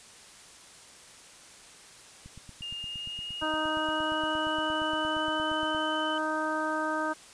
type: click train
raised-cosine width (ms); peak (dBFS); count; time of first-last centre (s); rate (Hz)
5; -34; 31; 2.26-5.748; 8.6
type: tone with pitch glide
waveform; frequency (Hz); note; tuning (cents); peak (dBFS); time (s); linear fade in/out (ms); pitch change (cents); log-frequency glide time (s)
sine; 2824 to 3027; F7 to F#7; +19 to +39; -35; 2.62-6.18; 2; +120; 2.76-5.72
type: harmonic tone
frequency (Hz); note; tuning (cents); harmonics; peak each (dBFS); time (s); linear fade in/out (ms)
311.1; D#4; 0; 1 / 2 / 3 / 4 / 5; -34 / -34 / -34 / -34 / -34; 3.41-7.14; 20
effects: white hiss -51 dBFS RMS until 7.33 s + resampled to 22050 Hz